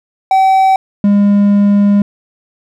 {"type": "tone pair in turn", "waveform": "triangle", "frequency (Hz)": [766, 202.9], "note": ["G5", "G#3"], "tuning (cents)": [-40, -40], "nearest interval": "octave + major seventh", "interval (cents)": 2300, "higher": "first", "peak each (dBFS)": [-4, -4], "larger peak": "neither", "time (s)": [[0.31, 0.76], [1.04, 2.02]], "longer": "second", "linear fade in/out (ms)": 2, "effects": []}